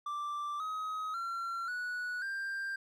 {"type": "tone with pitch steps", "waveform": "triangle", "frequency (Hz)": [1174.7, 1266.3, 1365.1, 1471.5, 1586.3], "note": ["D6", "D#6", "F6", "F#6", "G6"], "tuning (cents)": [0, 30, -40, -10, 20], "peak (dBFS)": -33, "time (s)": [0.06, 2.76], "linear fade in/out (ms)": 5, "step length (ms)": 540, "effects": []}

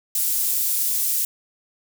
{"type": "high-pass noise", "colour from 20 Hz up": "pink", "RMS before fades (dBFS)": -22, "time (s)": [0.15, 1.25], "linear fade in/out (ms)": 2, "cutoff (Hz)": 11000, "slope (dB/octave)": 12, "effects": []}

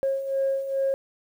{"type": "beating tone pair", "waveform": "sine", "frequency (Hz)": [540, 542.4], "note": ["C#5", "C#5"], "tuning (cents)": [-45, -38], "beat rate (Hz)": 2.4, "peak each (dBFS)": [-29, -23], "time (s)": [0.03, 0.94], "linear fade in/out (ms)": 0, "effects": ["tanh soft clip ceiling -17 dBFS", "9-bit"]}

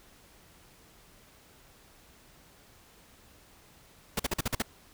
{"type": "noise bursts", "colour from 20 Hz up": "pink", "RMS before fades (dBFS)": -29, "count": 7, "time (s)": [4.17, 4.622], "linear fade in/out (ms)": 5, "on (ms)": 26, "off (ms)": 45, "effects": ["pink hiss -58 dBFS RMS until 4.93 s"]}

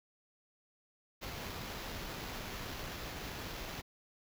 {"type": "noise with sample-and-hold", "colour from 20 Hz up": "pink", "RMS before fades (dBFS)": -43, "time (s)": [1.21, 3.82], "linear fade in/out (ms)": 20, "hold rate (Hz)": 8820, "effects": []}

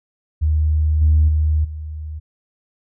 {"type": "tone with level steps", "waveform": "sine", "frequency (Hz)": 77, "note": "D#2", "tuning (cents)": -17, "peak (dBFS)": [-13, -9, -13, -26], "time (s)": [0.41, 2.2], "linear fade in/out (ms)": 20, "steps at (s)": [1.01, 1.28, 1.64], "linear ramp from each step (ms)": 10, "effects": ["tanh soft clip ceiling -6 dBFS"]}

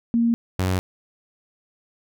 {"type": "tone pair in turn", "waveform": ["sine", "sawtooth"], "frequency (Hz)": [233.1, 92.8], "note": ["A#3", "F#2"], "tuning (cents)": [0, 6], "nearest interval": "octave + major third", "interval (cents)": 1594, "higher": "first", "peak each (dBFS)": -16, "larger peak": "neither", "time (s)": [[0.14, 0.34], [0.59, 0.79]], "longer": "neither", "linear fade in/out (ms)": 0, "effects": []}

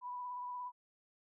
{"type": "tone with vibrato", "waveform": "sine", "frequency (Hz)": 987.8, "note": "B5", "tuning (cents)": 0, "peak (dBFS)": -40, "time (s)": [0.01, 0.72], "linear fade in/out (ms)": 50, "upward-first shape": "sine", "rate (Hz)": 17, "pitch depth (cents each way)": 20, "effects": []}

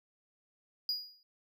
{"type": "tone with exponential decay", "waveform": "triangle", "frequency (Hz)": 4891, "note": "D#8", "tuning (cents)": -31, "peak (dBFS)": -27, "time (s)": [0.89, 1.23], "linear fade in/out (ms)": 1, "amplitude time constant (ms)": 73, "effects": []}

